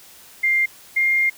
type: tone pair in turn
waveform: sine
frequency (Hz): 2100 / 2118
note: C7 / C7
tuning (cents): +6 / +21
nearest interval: unison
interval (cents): 15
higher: second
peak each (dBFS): -15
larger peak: neither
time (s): 0.43-0.66 / 0.96-1.3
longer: second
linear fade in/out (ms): 10
effects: white hiss -46 dBFS RMS until 1.37 s